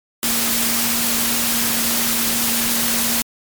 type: tone in noise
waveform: sine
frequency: 233.1 Hz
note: A#3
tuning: in tune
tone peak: -26 dBFS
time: 0.23-3.22 s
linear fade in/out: 0 ms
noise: white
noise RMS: -19 dBFS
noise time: 0.23-3.22 s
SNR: -10 dB
effects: MP3 96 kbps